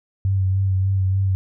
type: tone with vibrato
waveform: sine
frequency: 95.7 Hz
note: G2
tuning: 41 cents flat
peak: -16 dBFS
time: 0.25-1.35 s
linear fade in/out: 0 ms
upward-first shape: sine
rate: 3.4 Hz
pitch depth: 28 cents each way
effects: none